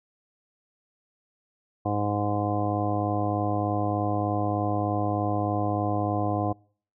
harmonic tone, 103.3 Hz, G#2, 9 cents flat, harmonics 1 / 2 / 3 / 4 / 5 / 6 / 7 / 8 / 10, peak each -29 / -35 / -30 / -39 / -34 / -36 / -29 / -40 / -36 dBFS, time 1.85-6.53 s, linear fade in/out 10 ms, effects noise-tail reverb RT60 0.5 s tail -26 dB re dry

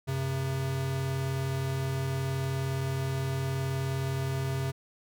square tone pair together, 94.7 / 133.93 Hz, F#2 / C3, +41 / +41 cents, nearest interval tritone, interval 600 cents, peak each -37 / -30 dBFS, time 0.07-4.72 s, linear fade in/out 20 ms, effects none

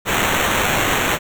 white noise with sample-and-hold, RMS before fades -18 dBFS, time 0.05-1.19 s, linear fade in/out 50 ms, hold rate 4900 Hz, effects none

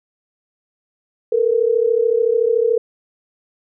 sine tone pair together, 445.8 / 479.5 Hz, A4 / A#4, +23 / +49 cents, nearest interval minor second, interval 126 cents, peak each -16 dBFS, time 1.32-2.78 s, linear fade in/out 5 ms, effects none

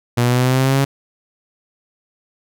sawtooth linear sweep, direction up, 119.3 to 138.59 Hz, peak -9 dBFS, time 0.17-0.85 s, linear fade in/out 10 ms, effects none

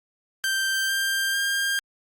sawtooth tone with pitch steps, 1568 / 1585.3 / 1602.8 Hz, G6 / G6 / G6, 0 / +19 / +38 cents, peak -19 dBFS, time 0.44-1.79 s, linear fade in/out 0 ms, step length 450 ms, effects Opus 48 kbps

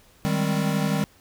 square chord, Ab major seventh, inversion second, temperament equal, 155.56 / 196 / 207.7 / 261.6 Hz, Eb3 / G3 / Ab3 / C4, 0 / 0 / 0 / 0 cents, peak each -26 / -26 / -32 / -31 dBFS, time 0.25-1.04 s, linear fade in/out 0 ms, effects pink hiss -56 dBFS RMS until 1.2 s

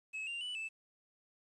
triangle tone with pitch steps, 2581 / 2782 / 2969 / 2633 Hz, E7 / F7 / F#7 / E7, -37 / -7 / +5 / -3 cents, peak -37 dBFS, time 0.13-0.69 s, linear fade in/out 20 ms, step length 140 ms, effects resampled to 24000 Hz + 11-bit

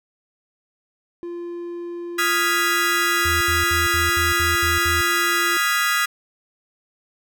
triangle tone, 345.9 Hz, F4, 17 cents flat, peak -26 dBFS, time 1.23-5.57 s, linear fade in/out 0 ms
35% pulse chord, F half-diminished seventh, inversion third, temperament equal, 1244.5 / 1396.9 / 1661.2 / 1975.5 Hz, Eb6 / F6 / Ab6 / Cb7, 0 / 0 / 0 / 0 cents, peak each -22 / -22 / -22 / -22 dBFS, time 2.18-6.06 s, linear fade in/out 10 ms
sine tone bursts, 82.41 Hz, E2, in tune, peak -24 dBFS, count 8, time 3.25-5.013 s, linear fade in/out 5 ms, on 160 ms, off 69 ms
effects none

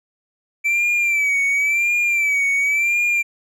triangle tone with vibrato, 2321 Hz, D7, 21 cents flat, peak -14 dBFS, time 0.64-3.23 s, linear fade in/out 20 ms, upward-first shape sine, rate 0.94 Hz, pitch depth 71 cents each way, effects none

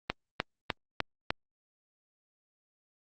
click train, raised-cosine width 0.3 ms, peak -11 dBFS, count 5, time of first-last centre 0.1-1.305 s, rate 3.32 Hz, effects Opus 32 kbps

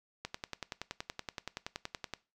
click train, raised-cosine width 0.2 ms, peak -20 dBFS, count 21, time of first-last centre 0.25-2.137 s, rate 10.6 Hz, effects noise-tail reverb RT60 0.3 s tail -20 dB re dry

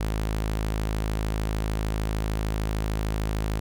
sawtooth tone, 53.3 Hz, G#1, 46 cents sharp, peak -21 dBFS, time 0-3.6 s, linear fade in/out 10 ms, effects none

